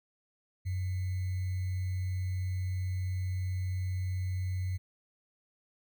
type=tone with sample-and-hold; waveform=sine; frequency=92.3 Hz; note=F#2; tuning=4 cents flat; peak=-30 dBFS; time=0.65-4.78 s; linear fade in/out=20 ms; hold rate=2100 Hz; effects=none